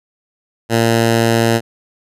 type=tone; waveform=10% pulse; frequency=115 Hz; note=A#2; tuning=23 cents flat; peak=-3 dBFS; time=0.69-1.61 s; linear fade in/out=50 ms; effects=resampled to 32000 Hz